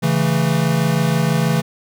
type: chord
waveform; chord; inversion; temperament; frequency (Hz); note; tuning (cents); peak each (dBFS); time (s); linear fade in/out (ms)
square; A major; first; equal; 138.59 / 164.81 / 220; C#3 / E3 / A3; 0 / 0 / 0; -20 / -18 / -23; 0.02-1.62; 20
effects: none